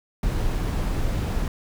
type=noise; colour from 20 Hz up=brown; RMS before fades=-24 dBFS; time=0.23-1.48 s; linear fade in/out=2 ms; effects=none